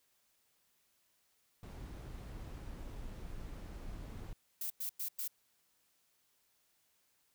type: noise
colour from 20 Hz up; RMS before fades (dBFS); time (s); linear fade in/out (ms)
brown; -46; 1.63-4.33; 2
type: noise bursts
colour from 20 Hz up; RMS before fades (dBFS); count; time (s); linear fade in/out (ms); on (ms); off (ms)
violet; -39; 4; 4.61-5.278; 5; 92; 100
effects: white hiss -75 dBFS RMS until 7.34 s